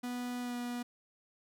45% pulse tone with pitch glide, 245.8 to 242.8 Hz, B3 to B3, -8 to -29 cents, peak -36 dBFS, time 0.03-0.83 s, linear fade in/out 10 ms, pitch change -21 cents, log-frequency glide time 0.41-0.56 s, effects none

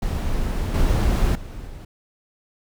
brown noise with level steps, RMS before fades -23 / -18 / -34 / -36 dBFS, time 0.02-1.85 s, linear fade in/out 5 ms, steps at 0.74 / 1.35 / 1.67 s, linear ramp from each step 5 ms, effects none

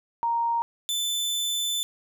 sine / sawtooth tone pair in turn, 932.3 / 3520 Hz, A#5 / A7, 0 / 0 cents, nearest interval octave + major seventh, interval 2300 cents, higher second, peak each -22 / -22 dBFS, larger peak neither, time 0.23-0.62 / 0.89-1.83 s, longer second, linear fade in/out 0 ms, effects none

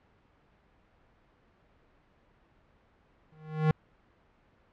square tone with exponential growth, 155.56 Hz, D#3, in tune, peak -20 dBFS, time 3.32-3.71 s, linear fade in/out 2 ms, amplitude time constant 83 ms, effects pink hiss -65 dBFS RMS until 4.72 s + low-pass 2000 Hz 12 dB/octave

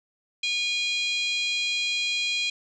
harmonic tone, 815 Hz, G#5, 33 cents flat, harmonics 3 / 4 / 5 / 6 / 7 / 8 / 9 / 10, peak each -27 / -29 / -31 / -42 / -46 / -45 / -42 / -49 dBFS, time 0.43-2.5 s, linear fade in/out 5 ms, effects none

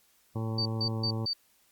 harmonic tone, 111.7 Hz, A2, 27 cents sharp, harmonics 1 / 2 / 3 / 4 / 5 / 7 / 8 / 9 / 10, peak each -31 / -37 / -41 / -43 / -45 / -48 / -49 / -50 / -51 dBFS, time 0.35-1.26 s, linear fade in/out 10 ms
sine tone bursts, 4604 Hz, D8, 35 cents flat, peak -28 dBFS, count 4, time 0.58-1.334 s, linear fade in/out 5 ms, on 76 ms, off 150 ms
effects white hiss -66 dBFS RMS until 1.71 s + Opus 48 kbps

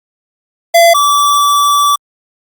square tone pair in turn, 679 / 1156.2 Hz, F5 / D6, -49 / -27 cents, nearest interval major sixth, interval 922 cents, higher second, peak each -4 / -8 dBFS, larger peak first, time 0.74-0.94 / 0.94-1.96 s, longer second, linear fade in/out 10 ms, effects Opus 48 kbps

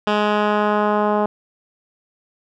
10% pulse tone with low-pass filter sweep, 209.3 Hz, G#3, 14 cents sharp, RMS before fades -18 dBFS, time 0.07-1.26 s, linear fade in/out 2 ms, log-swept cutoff 3100 to 910 Hz, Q 1.1, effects none

